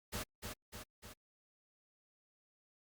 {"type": "noise with echo", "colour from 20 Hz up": "pink", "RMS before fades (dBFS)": -41, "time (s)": [0.12, 0.24], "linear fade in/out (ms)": 20, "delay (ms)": 300, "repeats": 3, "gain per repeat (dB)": -4, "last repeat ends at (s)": 1.14, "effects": ["Opus 48 kbps"]}